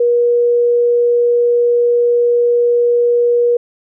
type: tone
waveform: sine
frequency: 479.1 Hz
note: A#4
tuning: 47 cents sharp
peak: -9 dBFS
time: 0-3.57 s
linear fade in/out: 5 ms
effects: none